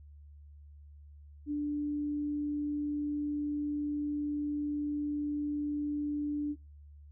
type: tone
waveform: sine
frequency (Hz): 293.7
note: D4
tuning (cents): 0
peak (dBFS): -30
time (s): 1.46-6.56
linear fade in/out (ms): 50
effects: noise-tail reverb RT60 0.2 s tail -21 dB re dry + added 73 Hz sine -50 dBFS peak until 7.11 s